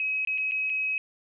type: tone with dropouts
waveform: sine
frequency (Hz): 2548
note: D#7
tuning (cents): +41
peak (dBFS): -25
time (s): 0-0.98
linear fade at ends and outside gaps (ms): 1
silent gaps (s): 0.25-0.273 / 0.377-0.381 / 0.512-0.519 / 0.697-0.7
effects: none